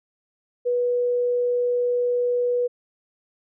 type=tone; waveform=sine; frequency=488.5 Hz; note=B4; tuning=19 cents flat; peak=-19 dBFS; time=0.65-2.68 s; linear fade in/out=20 ms; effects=none